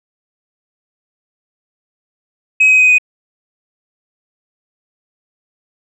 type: tone with pitch steps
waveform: sine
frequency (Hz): 2542 / 2526 / 2510 / 2494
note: D#7 / D#7 / D#7 / D#7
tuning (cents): +36 / +26 / +15 / +3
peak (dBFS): -4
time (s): 2.6-2.984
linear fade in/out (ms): 10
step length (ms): 96
effects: tanh soft clip ceiling -4 dBFS